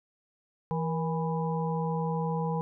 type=harmonic tone with a mistuned harmonic; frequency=164.81 Hz; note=E3; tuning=in tune; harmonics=1 / 3 / 5 / 6; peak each=-29 / -34 / -36 / -37 dBFS; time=0.71-2.61 s; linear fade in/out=0 ms; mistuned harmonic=3; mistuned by=-67 cents; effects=none